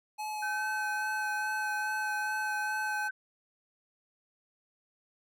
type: tone with vibrato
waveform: square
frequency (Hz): 848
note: G#5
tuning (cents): +36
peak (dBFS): -35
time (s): 0.18-3.09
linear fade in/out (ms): 20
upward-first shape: sine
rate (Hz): 2.4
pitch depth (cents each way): 17
type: tone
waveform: sine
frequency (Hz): 1535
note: G6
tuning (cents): -37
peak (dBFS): -32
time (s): 0.42-3.11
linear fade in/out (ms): 10
effects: none